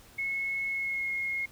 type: tone with pitch glide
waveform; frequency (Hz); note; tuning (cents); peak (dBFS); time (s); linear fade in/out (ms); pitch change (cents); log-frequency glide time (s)
sine; 2185 to 2154; C#7 to C7; -26 to +50; -29; 0.18-1.46; 10; -24; 0.68-1.11
effects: pink hiss -55 dBFS RMS until 1.51 s